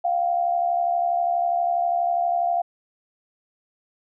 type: tone pair together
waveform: sine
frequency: 698.5 / 770.8 Hz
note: F5 / G5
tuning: 0 / -29 cents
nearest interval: major second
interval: 171 cents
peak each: -20 / -27 dBFS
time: 0.04-2.62 s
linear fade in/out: 10 ms
effects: none